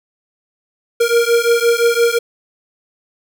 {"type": "beating tone pair", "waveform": "square", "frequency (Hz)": [466.2, 472], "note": ["A#4", "A#4"], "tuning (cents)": [0, 22], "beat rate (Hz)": 5.8, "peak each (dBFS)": -15, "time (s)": [1, 2.19], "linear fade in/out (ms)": 10, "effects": []}